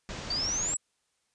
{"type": "low-pass noise", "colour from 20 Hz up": "pink", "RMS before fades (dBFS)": -39, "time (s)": [0.09, 0.74], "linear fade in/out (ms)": 0, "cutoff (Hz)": 7200, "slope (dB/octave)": 48}
{"type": "exponential sweep", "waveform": "sine", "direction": "up", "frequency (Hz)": [4542, 7902], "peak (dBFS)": -28, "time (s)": [0.3, 0.77], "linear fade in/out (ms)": 5}
{"effects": ["white hiss -75 dBFS RMS until 1.34 s", "resampled to 22050 Hz"]}